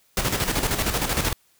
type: noise with tremolo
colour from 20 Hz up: pink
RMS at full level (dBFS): -22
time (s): 0.17-1.33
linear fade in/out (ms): 2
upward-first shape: square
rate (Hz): 13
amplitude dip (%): 55
effects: white hiss -62 dBFS RMS until 1.59 s